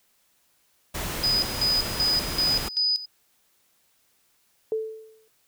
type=noise; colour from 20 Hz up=pink; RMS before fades=-31 dBFS; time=0.94-2.69 s; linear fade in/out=10 ms
type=tone with tremolo; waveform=sine; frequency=4978 Hz; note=D#8; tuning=in tune; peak=-20 dBFS; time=1.23-3.06 s; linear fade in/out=10 ms; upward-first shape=square; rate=2.6 Hz; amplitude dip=80%
type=tone with exponential decay; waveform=sine; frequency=440 Hz; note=A4; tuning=in tune; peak=-21 dBFS; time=4.72-5.28 s; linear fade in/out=1 ms; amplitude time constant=120 ms
effects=white hiss -66 dBFS RMS until 5.47 s